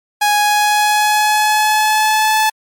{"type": "tone with pitch glide", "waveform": "sawtooth", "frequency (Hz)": [830.6, 867.9], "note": ["G#5", "A5"], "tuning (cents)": [0, -24], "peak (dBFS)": -7, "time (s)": [0.21, 2.5], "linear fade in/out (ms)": 10, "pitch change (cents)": 76, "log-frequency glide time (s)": [0.34, 2.38], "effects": ["MP3 64 kbps"]}